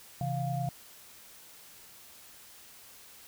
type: tone cluster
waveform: sine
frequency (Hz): 133.3 / 163.1 / 700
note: C3 / E3 / F5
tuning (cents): +33 / -18 / +4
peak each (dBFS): -32 / -36 / -35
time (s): 0.21-0.69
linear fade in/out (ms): 2
effects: white hiss -53 dBFS RMS until 3.27 s